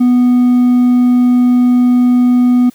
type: tone with hard clipping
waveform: triangle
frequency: 246.9 Hz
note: B3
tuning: in tune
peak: -7 dBFS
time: 0-2.7 s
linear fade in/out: 10 ms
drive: 5 dB
effects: white hiss -47 dBFS RMS until 2.74 s